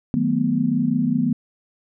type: chord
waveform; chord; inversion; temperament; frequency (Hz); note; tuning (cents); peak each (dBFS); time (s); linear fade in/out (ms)
sine; B dominant seventh; first; equal with one note detuned; 155.56 / 185 / 221.4 / 246.9; D#3 / F#3 / A3 / B3; 0 / 0 / +11 / 0; -25 / -26 / -23 / -20; 0.14-1.33; 0
effects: none